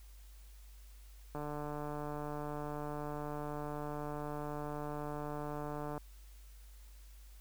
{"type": "click train", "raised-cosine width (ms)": 1, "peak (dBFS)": -28, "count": 686, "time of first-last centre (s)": [1.35, 5.978], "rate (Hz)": 148, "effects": ["added 50 Hz sine -52 dBFS peak until 7.4 s", "white hiss -65 dBFS RMS until 7.4 s"]}